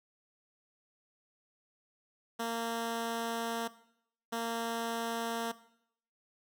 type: tone bursts at uneven times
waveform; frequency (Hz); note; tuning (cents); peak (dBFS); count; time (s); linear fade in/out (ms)
10% pulse; 230.3; A#3; -21; -25; 2; 2.39-3.68 / 4.32-5.52; 10
effects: noise-tail reverb RT60 0.7 s tail -17 dB re dry